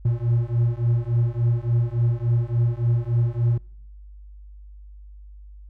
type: beating tone pair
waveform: triangle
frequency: 116.54 / 120.04 Hz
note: A#2 / B2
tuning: 0 / -49 cents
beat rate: 3.5 Hz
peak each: -20 dBFS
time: 0.05-3.58 s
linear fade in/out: 5 ms
effects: noise-tail reverb RT60 0.6 s tail -25 dB re dry + added 50 Hz sine -40 dBFS peak until 5.69 s